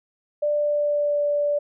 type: tone with pitch glide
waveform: sine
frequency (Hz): 591 to 583.2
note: D5 to D5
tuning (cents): +11 to -12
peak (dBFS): -19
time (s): 0.42-1.59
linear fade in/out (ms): 10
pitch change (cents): -23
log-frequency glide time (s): 0.52-1.21
effects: none